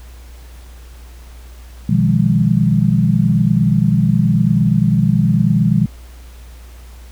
sine chord, F half-diminished seventh, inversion second, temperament equal with one note detuned, 123.47 / 155.56 / 174.61 / 203.6 Hz, Cb3 / Eb3 / F3 / Ab3, 0 / 0 / 0 / -34 cents, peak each -16 dBFS, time 1.89-5.86 s, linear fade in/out 5 ms, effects added 60 Hz sine -34 dBFS peak until 7.11 s + pink hiss -46 dBFS RMS until 7.11 s

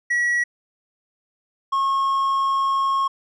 triangle tone pair in turn, 1926 / 1087.2 Hz, B6 / C#6, -44 / -34 cents, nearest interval minor seventh, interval 990 cents, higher first, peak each -16 dBFS, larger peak neither, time 0.1-0.44 / 1.72-3.08 s, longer second, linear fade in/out 10 ms, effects resampled to 22050 Hz

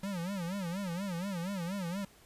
square tone with vibrato, 184.2 Hz, F#3, 7 cents flat, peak -35 dBFS, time 0.03-2.05 s, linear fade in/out 5 ms, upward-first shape sine, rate 4.2 Hz, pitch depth 170 cents each way, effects pink hiss -60 dBFS RMS until 2.25 s + resampled to 32000 Hz

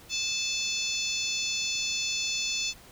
harmonic tone, 873 Hz, A5, 14 cents flat, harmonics 3 / 4 / 5 / 6 / 7 / 8, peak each -33 / -34 / -35 / -36 / -36 / -37 dBFS, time 0.09-2.74 s, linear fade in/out 50 ms, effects pink hiss -52 dBFS RMS until 2.91 s

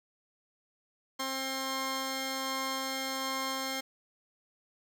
10% pulse tone pair together, 265.8 / 1064.5 Hz, C4 / C6, +27 / +30 cents, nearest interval 2 octaves, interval 2403 cents, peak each -27 dBFS, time 1.19-3.81 s, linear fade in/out 10 ms, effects none

